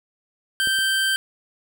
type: tone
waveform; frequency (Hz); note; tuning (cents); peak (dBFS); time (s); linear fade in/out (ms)
25% pulse; 1562; G6; -7; -15; 0.6-1.16; 0
type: clicks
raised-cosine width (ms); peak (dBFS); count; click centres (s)
2; -23 / -31; 2; 0.673 / 0.787
effects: none